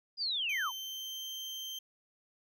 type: linear sweep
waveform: sine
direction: down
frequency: 4972 to 840 Hz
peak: -31 dBFS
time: 0.17-0.72 s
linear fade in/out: 50 ms
type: tone with pitch glide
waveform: 35% pulse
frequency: 3102 to 3134 Hz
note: G7 to G7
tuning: -19 to -1 cents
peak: -37 dBFS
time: 0.49-1.79 s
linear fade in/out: 5 ms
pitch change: +18 cents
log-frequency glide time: 0.7-1.29 s
effects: none